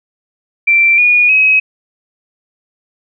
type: tone with pitch steps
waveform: sine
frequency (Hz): 2349 / 2447 / 2550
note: D7 / D#7 / D#7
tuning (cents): 0 / -29 / +42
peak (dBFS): -6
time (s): 0.67-1.6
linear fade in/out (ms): 10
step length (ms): 310
effects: none